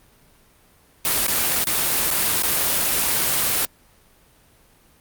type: noise with dropouts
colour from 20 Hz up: white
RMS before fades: -20 dBFS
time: 1.05-3.65 s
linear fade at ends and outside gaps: 0 ms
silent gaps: 1.267-1.281 / 1.641-1.67 / 2.105-2.112 / 2.423-2.434 s
effects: pink hiss -55 dBFS RMS until 5 s + Opus 32 kbps